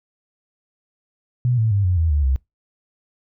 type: tone with pitch steps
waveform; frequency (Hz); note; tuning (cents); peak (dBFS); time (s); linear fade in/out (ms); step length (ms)
sine; 123.47 / 111.28 / 100.29 / 90.39 / 81.46 / 73.42 / 66.17; B2 / A2 / G2 / F#2 / E2 / D2 / C2; 0 / +20 / +40 / -40 / -20 / 0 / +20; -15; 1.45-2.36; 0; 130
effects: noise-tail reverb RT60 0.2 s tail -25 dB re dry